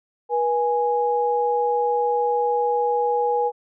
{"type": "tone pair together", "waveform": "sine", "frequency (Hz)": [483.2, 830], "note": ["B4", "G#5"], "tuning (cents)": [-38, -1], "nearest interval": "major sixth", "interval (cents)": 937, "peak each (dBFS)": -21, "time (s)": [0.29, 3.52], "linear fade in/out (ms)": 50, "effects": []}